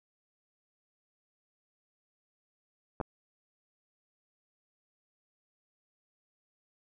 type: clicks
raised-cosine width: 1 ms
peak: -20 dBFS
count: 2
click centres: 3.002 / 3.012 s
effects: none